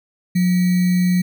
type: tone with sample-and-hold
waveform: sine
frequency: 180 Hz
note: F#3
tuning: 47 cents flat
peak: -13 dBFS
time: 0.35-1.22 s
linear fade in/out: 10 ms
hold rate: 2100 Hz
effects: none